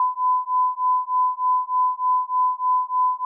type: beating tone pair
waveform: sine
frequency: 1005 / 1008.3 Hz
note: B5 / B5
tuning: +30 / +36 cents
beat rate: 3.3 Hz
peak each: -21 dBFS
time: 0-3.25 s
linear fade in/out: 2 ms
effects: none